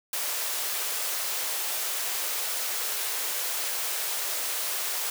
white high-pass noise, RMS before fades -30 dBFS, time 0.13-5.1 s, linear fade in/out 2 ms, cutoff 410 Hz, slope 24 dB/octave, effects none

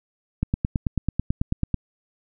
click train, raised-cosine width 5 ms, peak -9 dBFS, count 13, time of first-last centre 0.43-1.743 s, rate 9.14 Hz, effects none

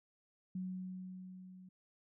sine tone with level ramp, 185 Hz, F#3, in tune, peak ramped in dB -37 to -53 dBFS, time 0.55-1.69 s, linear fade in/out 5 ms, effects none

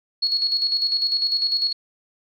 sine tone with tremolo, 4338 Hz, C#8, 38 cents flat, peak -17 dBFS, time 0.22-1.73 s, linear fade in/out 10 ms, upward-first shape square, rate 10 Hz, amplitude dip 50%, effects none

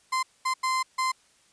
35% pulse tone bursts at uneven times, 1038 Hz, C6, 14 cents flat, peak -22 dBFS, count 4, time 0.12-0.23 / 0.45-0.54 / 0.63-0.83 / 0.98-1.12 s, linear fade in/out 10 ms, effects white hiss -62 dBFS RMS until 1.52 s + resampled to 22050 Hz

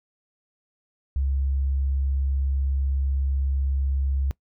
sine tone, 68 Hz, C#2, 33 cents flat, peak -21 dBFS, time 1.16-4.31 s, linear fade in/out 0 ms, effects noise-tail reverb RT60 0.1 s tail -22 dB re dry

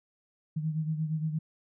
sine beating tone pair, 155.56 / 164.16 Hz, D#3 / E3, 0 / -7 cents, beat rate 8.6 Hz, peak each -29 / -36 dBFS, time 0.56-1.39 s, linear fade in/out 10 ms, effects none

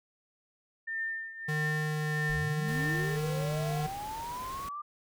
sine tone with tremolo, 1803 Hz, A6, 42 cents sharp, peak -30 dBFS, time 0.87-3.17 s, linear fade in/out 10 ms, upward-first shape triangle, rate 1.6 Hz, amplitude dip 80%
square tone with vibrato, 152.4 Hz, D#3, 36 cents flat, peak -31 dBFS, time 1.48-3.87 s, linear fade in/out 10 ms, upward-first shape triangle, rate 0.82 Hz, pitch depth 9 cents each way
sine linear sweep, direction up, 31.36 to 1200 Hz, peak -36 dBFS, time 2.29-4.82 s, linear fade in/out 10 ms
pink noise, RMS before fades -45 dBFS, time 2.68-4.69 s, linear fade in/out 5 ms
effects none

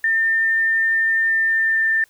sine tone with pitch glide, 1803 to 1789.5 Hz, A6 to A6, +42 to +29 cents, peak -15 dBFS, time 0.04-2.04 s, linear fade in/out 2 ms, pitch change -13 cents, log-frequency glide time 1.24-1.89 s, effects white hiss -57 dBFS RMS until 2.09 s

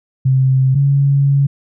sine tone pair in turn, 131.8 / 139.64 Hz, C3 / C#3, +13 / +13 cents, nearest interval minor second, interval 100 cents, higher second, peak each -9 dBFS, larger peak neither, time 0.25-0.75 / 0.75-1.47 s, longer second, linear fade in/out 10 ms, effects none

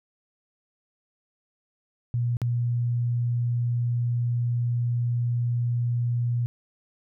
sine tone with dropouts, 120 Hz, B2, 49 cents flat, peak -22 dBFS, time 2.14-6.46 s, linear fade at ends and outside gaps 0 ms, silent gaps 2.369-2.417 s, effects none

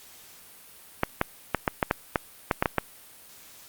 clicks, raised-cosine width 0.5 ms, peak -6 dBFS, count 11, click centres 1.034 / 1.214 / 1.547 / 1.678 / 1.828 / 1.911 / 2.158 / 2.512 / 2.625 / 2.658 / 2.783 s, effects white hiss -50 dBFS RMS until 3.68 s + Opus 48 kbps

